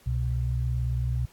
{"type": "tone pair together", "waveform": "sine", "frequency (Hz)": [65.41, 123.48], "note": ["C2", "B2"], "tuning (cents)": [0, 0], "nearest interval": "major seventh", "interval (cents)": 1100, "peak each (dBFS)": -27, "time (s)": [0.06, 1.26], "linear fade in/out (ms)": 10, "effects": ["pink hiss -57 dBFS RMS until 1.32 s", "AAC 64 kbps"]}